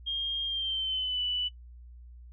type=tone with pitch glide; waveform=sine; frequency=3222 to 2972 Hz; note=G7 to F#7; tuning=+47 to +7 cents; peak=-28 dBFS; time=0.06-1.49 s; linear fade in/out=20 ms; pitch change=-140 cents; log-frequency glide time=0.45-1.22 s; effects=noise-tail reverb RT60 0.1 s tail -20 dB re dry + added 60 Hz sine -46 dBFS peak until 2.32 s